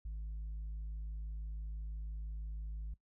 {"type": "tone with tanh clipping", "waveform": "sine", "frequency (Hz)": 53, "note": "G#1", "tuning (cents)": 36, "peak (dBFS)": -40, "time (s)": [0.05, 2.94], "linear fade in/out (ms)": 5, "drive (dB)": 2, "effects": ["noise-tail reverb RT60 0.1 s tail -18 dB re dry"]}